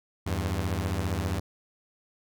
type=beating tone pair; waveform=sawtooth; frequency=82.41 / 97.41 Hz; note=E2 / G2; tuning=0 / -10 cents; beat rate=15 Hz; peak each=-26 dBFS; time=0.26-1.4 s; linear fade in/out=10 ms; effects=none